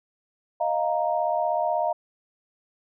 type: chord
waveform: sine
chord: Eb suspended second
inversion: none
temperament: equal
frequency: 622.3 / 698.5 / 932.3 Hz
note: Eb5 / F5 / Bb5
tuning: 0 / 0 / 0 cents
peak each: -26 / -25 / -28 dBFS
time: 0.6-1.93 s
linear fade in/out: 10 ms
effects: none